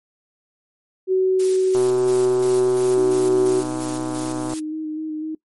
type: tone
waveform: sine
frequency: 375.5 Hz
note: F#4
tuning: 26 cents sharp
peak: -14 dBFS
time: 1.07-3.64 s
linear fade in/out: 50 ms
type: noise with tremolo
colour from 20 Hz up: blue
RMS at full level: -31 dBFS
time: 1.39-4.6 s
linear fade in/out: 10 ms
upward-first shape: square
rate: 2.9 Hz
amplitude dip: 45%
type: click train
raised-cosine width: 1 ms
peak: -16 dBFS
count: 352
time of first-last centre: 1.75-4.536 s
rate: 126 Hz
type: tone with vibrato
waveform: sine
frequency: 311.1 Hz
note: D#4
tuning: in tune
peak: -24 dBFS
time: 2.97-5.35 s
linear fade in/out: 5 ms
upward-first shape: square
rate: 4 Hz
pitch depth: 16 cents each way
effects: noise-tail reverb RT60 0.1 s tail -21 dB re dry + MP3 48 kbps